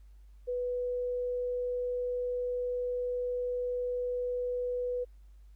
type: tone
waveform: sine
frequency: 493.9 Hz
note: B4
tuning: in tune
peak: -30 dBFS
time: 0.47-5.05 s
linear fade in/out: 20 ms
effects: added 50 Hz sine -51 dBFS peak until 5.55 s + pink hiss -75 dBFS RMS until 5.55 s